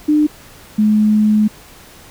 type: tone pair in turn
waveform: sine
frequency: 301.1 / 212.9 Hz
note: D4 / G#3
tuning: +43 / +43 cents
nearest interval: tritone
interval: 600 cents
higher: first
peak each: -9 dBFS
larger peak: neither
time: 0.08-0.27 / 0.78-1.48 s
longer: second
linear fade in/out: 10 ms
effects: pink hiss -41 dBFS RMS until 2.1 s